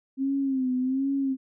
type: tone with vibrato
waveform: sine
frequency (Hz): 264.3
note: C4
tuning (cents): +18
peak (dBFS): -23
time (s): 0.17-1.37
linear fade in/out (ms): 50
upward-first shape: sine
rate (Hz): 1.3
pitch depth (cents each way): 76
effects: none